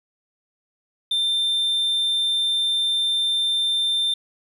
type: tone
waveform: sine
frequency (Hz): 3580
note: A7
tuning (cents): +29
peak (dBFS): -16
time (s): 1.11-4.14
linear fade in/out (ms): 5
effects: tanh soft clip ceiling -18 dBFS + 9-bit